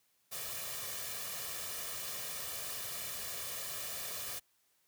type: noise with comb filter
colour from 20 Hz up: white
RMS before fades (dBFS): -41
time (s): 0.31-4.4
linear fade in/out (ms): 20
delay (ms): 1.7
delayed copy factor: +0.6
effects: white hiss -74 dBFS RMS until 4.87 s + high-pass 60 Hz 12 dB/octave